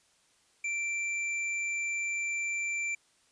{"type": "tone with tanh clipping", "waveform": "triangle", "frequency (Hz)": 2349, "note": "D7", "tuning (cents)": 0, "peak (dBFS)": -32, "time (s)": [0.64, 2.95], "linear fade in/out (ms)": 5, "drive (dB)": 18, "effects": ["white hiss -67 dBFS RMS until 3.31 s", "resampled to 22050 Hz"]}